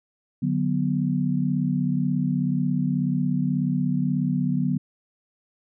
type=chord; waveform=sine; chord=B minor; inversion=first; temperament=equal with one note detuned; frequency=148.45 / 185 / 246.9 Hz; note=D3 / F#3 / B3; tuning=+19 / 0 / 0 cents; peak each=-25 dBFS; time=0.42-4.78 s; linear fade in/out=10 ms; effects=none